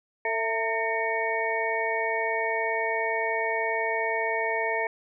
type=tone cluster; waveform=sine; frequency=447.6 / 663 / 909 / 1826 / 2235 Hz; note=A4 / E5 / A#5 / A#6 / C#7; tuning=+30 / +10 / -44 / -36 / +14 cents; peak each=-31 dBFS; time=0.25-4.87 s; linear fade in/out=2 ms; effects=none